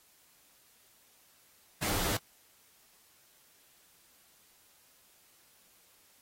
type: noise with comb filter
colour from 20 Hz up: pink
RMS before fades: -32 dBFS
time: 1.82-2.17 s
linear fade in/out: 5 ms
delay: 10 ms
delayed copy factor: +0.55
effects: white hiss -64 dBFS RMS until 6.21 s + AAC 48 kbps